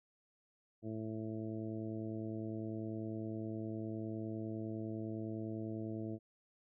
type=harmonic tone; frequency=109.9 Hz; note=A2; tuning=2 cents flat; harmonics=1 / 2 / 3 / 4 / 5 / 6; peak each=-44 / -44 / -43 / -51 / -54 / -52 dBFS; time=0.82-6.19 s; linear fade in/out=50 ms; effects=none